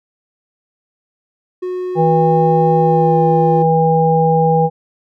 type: tone with pitch glide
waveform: triangle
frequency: 364.9 to 352.7 Hz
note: F#4 to F4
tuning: -24 to +17 cents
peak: -17 dBFS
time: 1.62-3.63 s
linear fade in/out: 10 ms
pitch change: -59 cents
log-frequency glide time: 2.79-3.18 s
type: harmonic tone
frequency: 161.7 Hz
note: E3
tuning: 33 cents flat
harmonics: 1 / 3 / 5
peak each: -14 / -14 / -14 dBFS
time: 1.95-4.7 s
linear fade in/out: 50 ms
effects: none